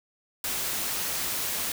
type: noise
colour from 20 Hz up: white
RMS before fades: -30 dBFS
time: 0.44-1.72 s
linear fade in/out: 2 ms
effects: none